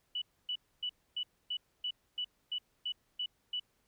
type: tone bursts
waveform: sine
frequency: 2960 Hz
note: F#7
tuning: in tune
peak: -33 dBFS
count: 11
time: 0.15-3.598 s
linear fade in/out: 5 ms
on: 68 ms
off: 270 ms
effects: pink hiss -75 dBFS RMS until 3.87 s